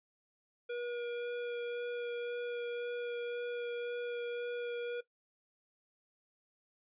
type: tone with vibrato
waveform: square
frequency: 480 Hz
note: B4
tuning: 49 cents flat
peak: -37 dBFS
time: 0.69-5.01 s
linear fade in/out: 10 ms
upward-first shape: sine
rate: 1.9 Hz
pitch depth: 9 cents each way
effects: noise-tail reverb RT60 0.1 s tail -17 dB re dry + resampled to 8000 Hz